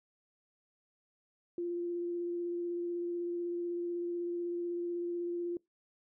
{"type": "tone with vibrato", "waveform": "sine", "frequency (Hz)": 347.1, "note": "F4", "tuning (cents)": -11, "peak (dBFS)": -33, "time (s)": [1.58, 5.57], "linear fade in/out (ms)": 2, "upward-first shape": "square", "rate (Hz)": 16, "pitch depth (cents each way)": 9, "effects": ["noise-tail reverb RT60 0.2 s tail -25 dB re dry"]}